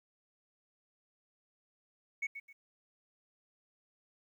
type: tone with echo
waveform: sine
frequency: 2217 Hz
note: C#7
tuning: in tune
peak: -30 dBFS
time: 2.22-2.27 s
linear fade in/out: 10 ms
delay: 130 ms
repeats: 2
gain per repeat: -11 dB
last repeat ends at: 2.53 s
effects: tanh soft clip ceiling -31 dBFS + 12-bit